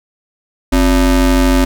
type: ring-modulated tone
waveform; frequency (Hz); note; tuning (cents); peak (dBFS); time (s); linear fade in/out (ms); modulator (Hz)
square; 155.56; D#3; 0; -6; 0.72-1.65; 10; 109
effects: none